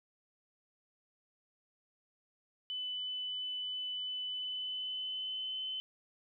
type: tone with pitch glide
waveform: sine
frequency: 3001 to 3046 Hz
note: F#7 to F#7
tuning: +24 to +50 cents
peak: -36 dBFS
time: 2.7-5.8 s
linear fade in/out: 0 ms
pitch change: +26 cents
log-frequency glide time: 4.28-5.62 s
effects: none